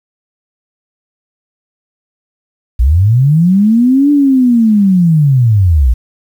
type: linear two-way sweep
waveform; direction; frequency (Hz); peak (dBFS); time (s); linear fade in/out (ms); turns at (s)
sine; up then down; 54.3 to 293.7 to 54.3; -5; 2.79-5.94; 10; 4.11
effects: 7-bit